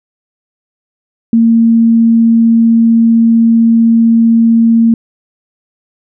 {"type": "tone", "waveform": "sine", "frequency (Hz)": 228.9, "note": "A#3", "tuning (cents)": -31, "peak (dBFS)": -4, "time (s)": [1.33, 4.94], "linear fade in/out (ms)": 2, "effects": []}